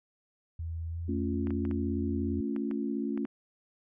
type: tone with pitch glide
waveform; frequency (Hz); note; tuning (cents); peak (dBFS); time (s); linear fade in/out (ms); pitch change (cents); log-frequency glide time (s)
sine; 82.41 to 84.68; E2 to E2; 0 to +47; -33; 0.59-2.41; 5; +47; 0.9-0.99
type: chord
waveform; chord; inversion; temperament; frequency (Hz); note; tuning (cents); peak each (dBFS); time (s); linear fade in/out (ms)
sine; A augmented; none; equal; 220 / 277.2 / 349.2; A3 / C#4 / E#4; 0 / 0 / 0; -33 / -33 / -37; 1.08-3.26; 10
type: clicks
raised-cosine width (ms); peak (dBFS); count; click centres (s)
0.5; -30; 8; 1.471 / 1.506 / 1.652 / 1.712 / 2.563 / 2.712 / 3.176 / 3.252
effects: none